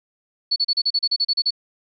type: tone bursts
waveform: sine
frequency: 4428 Hz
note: C#8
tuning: 3 cents flat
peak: -16 dBFS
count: 12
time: 0.51-1.507 s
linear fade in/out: 10 ms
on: 51 ms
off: 35 ms
effects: none